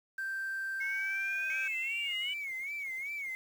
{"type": "tone", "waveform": "sine", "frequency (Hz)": 1568, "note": "G6", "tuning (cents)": 0, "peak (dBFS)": -33, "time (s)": [0.18, 1.68], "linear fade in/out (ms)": 5}
{"type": "exponential sweep", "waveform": "sine", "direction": "up", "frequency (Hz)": [2173, 2986], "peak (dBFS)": -33, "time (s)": [0.8, 2.34], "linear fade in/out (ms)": 10}
{"type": "tone with vibrato", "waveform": "sine", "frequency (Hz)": 2194, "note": "C#7", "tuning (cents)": -18, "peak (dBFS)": -35, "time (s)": [1.5, 3.35], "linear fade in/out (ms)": 0, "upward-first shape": "sine", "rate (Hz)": 2.6, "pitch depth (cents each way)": 110}
{"effects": ["tanh soft clip ceiling -26 dBFS", "9-bit"]}